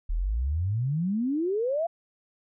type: exponential sweep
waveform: sine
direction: up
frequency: 36.71 to 698.5 Hz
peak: -24 dBFS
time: 0.09-1.87 s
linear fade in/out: 10 ms
effects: none